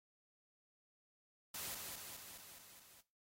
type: noise with echo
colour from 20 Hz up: white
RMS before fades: -45 dBFS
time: 1.54-1.75 s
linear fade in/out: 5 ms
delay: 210 ms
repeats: 6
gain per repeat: -3 dB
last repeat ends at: 3.01 s
effects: noise-tail reverb RT60 0.3 s tail -18 dB re dry + AAC 48 kbps